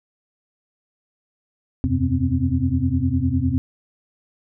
sine tone cluster, 83 / 92.8 / 128 / 254.3 / 264.2 Hz, E2 / F#2 / C3 / C4 / C4, +12 / +6 / -38 / -49 / +17 cents, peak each -24 dBFS, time 1.84-3.58 s, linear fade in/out 0 ms, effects none

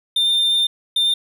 triangle tone pair in turn, 3604 / 3604 Hz, A7 / A7, +41 / +41 cents, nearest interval unison, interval 0 cents, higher neither, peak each -13 dBFS, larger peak neither, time 0.16-0.67 / 0.96-1.14 s, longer first, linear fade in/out 5 ms, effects none

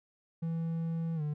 triangle tone with pitch glide, 164.81 to 149.4 Hz, E3 to D3, 0 to +30 cents, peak -29 dBFS, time 0.42-1.34 s, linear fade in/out 10 ms, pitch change -170 cents, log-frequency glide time 1.15-1.22 s, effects none

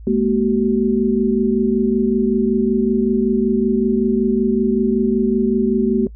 sine tone cluster, 212.6 / 237.9 / 379.6 Hz, G#3 / A#3 / F#4, +41 / +35 / +44 cents, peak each -18 dBFS, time 0.07-6.07 s, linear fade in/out 2 ms, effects noise-tail reverb RT60 0.1 s tail -21 dB re dry + added 55 Hz sine -33 dBFS peak until 6.15 s

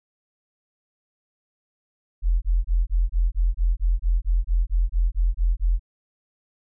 sine tone bursts, 42.21 Hz, E1, 42 cents sharp, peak -16 dBFS, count 16, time 2.22-5.795 s, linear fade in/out 50 ms, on 200 ms, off 25 ms, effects none

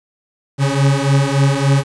40% pulse beating tone pair, 136.9 / 140.4 Hz, C#3 / C#3, -21 / +22 cents, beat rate 3.5 Hz, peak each -14 / -14 dBFS, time 0.58-1.84 s, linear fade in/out 50 ms, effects resampled to 22050 Hz + 7-bit

